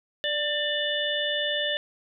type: harmonic tone with a mistuned harmonic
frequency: 589 Hz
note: D5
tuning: 5 cents sharp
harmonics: 1 / 3 / 5 / 6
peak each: -30 / -30 / -30 / -30 dBFS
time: 0.24-1.77 s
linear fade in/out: 0 ms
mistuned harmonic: 3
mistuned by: +21 cents
effects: none